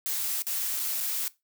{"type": "noise with dropouts", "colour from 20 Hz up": "blue", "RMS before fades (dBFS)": -30, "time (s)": [0.06, 1.28], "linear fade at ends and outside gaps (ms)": 0, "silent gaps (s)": [[0.421, 0.468], [0.794, 0.798], [1.004, 1.008]], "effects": ["noise-tail reverb RT60 0.2 s tail -18 dB re dry"]}